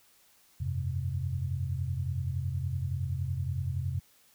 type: chord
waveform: sine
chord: F suspended second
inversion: none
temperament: equal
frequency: 87.31 / 98 / 130.81 Hz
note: F2 / G2 / C3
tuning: 0 / 0 / 0 cents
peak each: -33 / -36 / -33 dBFS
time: 0.6-4 s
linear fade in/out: 10 ms
effects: white hiss -63 dBFS RMS until 4.34 s